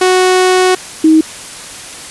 sawtooth / sine tone pair in turn, 369.2 / 316 Hz, F#4 / D#4, -4 / +27 cents, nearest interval minor third, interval 269 cents, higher first, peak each -3 dBFS, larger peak neither, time 0.01-0.75 / 1.04-1.21 s, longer first, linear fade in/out 5 ms, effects white hiss -28 dBFS RMS until 2.1 s + resampled to 24000 Hz

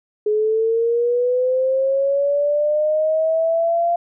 sine linear sweep, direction up, 420 to 692 Hz, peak -15 dBFS, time 0.26-3.96 s, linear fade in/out 5 ms, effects none

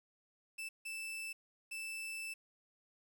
40% pulse tone bursts at uneven times, 2643 Hz, E7, 4 cents sharp, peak -40 dBFS, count 3, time 0.58-0.69 / 0.85-1.33 / 1.71-2.34 s, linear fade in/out 10 ms, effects 11-bit

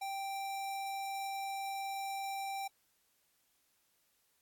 square tone, 784 Hz, G5, in tune, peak -38 dBFS, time 0.01-2.68 s, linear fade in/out 10 ms, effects white hiss -75 dBFS RMS until 4.41 s + AAC 64 kbps

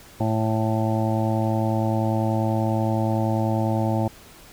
harmonic tone, 110.4 Hz, A2, 6 cents sharp, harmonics 1 / 2 / 3 / 5 / 6 / 7 / 8, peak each -23 / -26 / -28 / -30 / -31 / -31 / -32 dBFS, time 0.2-4.08 s, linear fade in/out 5 ms, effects pink hiss -47 dBFS RMS until 4.52 s

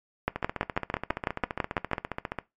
two click trains, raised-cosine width 0.5 ms, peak -9 / -15 dBFS, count 11 / 31, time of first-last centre 0.28-1.933 / 0.36-2.387 s, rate 6.05 / 14.8 Hz, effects noise-tail reverb RT60 0.2 s tail -19 dB re dry + MP3 64 kbps

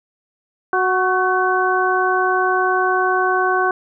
harmonic tone with a mistuned harmonic, 370 Hz, F#4, in tune, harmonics 1 / 2 / 3 / 4, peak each -20 / -20 / -20 / -20 dBFS, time 0.73-3.71 s, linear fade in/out 2 ms, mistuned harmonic 4, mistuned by +38 cents, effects none

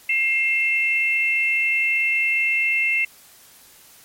sine tone pair together, 2123 / 2675 Hz, C7 / E7, +25 / +25 cents, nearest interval major third, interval 400 cents, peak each -20 dBFS, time 0.09-3.05 s, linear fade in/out 5 ms, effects white hiss -49 dBFS RMS until 4.04 s + MP3 64 kbps

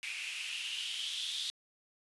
blue noise with band-pass filter sweep, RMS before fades -39 dBFS, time 0.03-1.5 s, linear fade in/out 0 ms, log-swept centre 2400 to 3600 Hz, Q 6.5, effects resampled to 24000 Hz

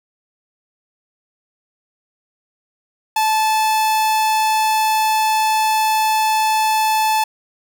45% pulse tone, 871 Hz, A5, 18 cents flat, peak -14 dBFS, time 3.16-7.24 s, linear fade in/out 5 ms, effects none

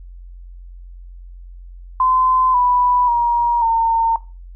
sine tone with pitch steps, 1027 / 986.9 / 948.3 / 911.3 Hz, C6 / B5 / A#5 / A#5, -33 / -2 / +29 / -39 cents, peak -12 dBFS, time 2-4.16 s, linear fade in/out 2 ms, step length 540 ms, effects noise-tail reverb RT60 0.3 s tail -20 dB re dry + added 44 Hz sine -34 dBFS peak until 4.55 s

